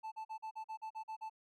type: tone bursts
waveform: triangle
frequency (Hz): 878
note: A5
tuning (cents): -4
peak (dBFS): -39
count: 10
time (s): 0.03-1.298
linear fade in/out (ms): 20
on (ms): 89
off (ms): 42
effects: none